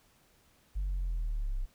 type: linear sweep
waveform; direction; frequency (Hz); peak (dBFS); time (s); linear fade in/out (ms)
sine; down; 49.31 to 31.06; -28; 0.75-1.66; 20
effects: tanh soft clip ceiling -28 dBFS + pink hiss -66 dBFS RMS until 1.74 s